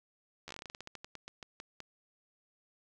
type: slowing click train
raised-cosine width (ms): 0.2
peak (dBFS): -27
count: 20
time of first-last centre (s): 0.48-1.803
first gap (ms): 12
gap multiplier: 1.17
effects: none